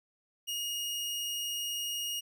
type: tone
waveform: sawtooth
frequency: 2866 Hz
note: F7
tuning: 44 cents sharp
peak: -30 dBFS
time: 0.47-2.21 s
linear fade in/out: 20 ms
effects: none